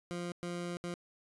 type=tone bursts at uneven times; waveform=20% pulse; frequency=174.61 Hz; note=F3; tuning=in tune; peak=-32 dBFS; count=3; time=0.11-0.32 / 0.43-0.77 / 0.84-0.94 s; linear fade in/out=0 ms; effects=resampled to 24000 Hz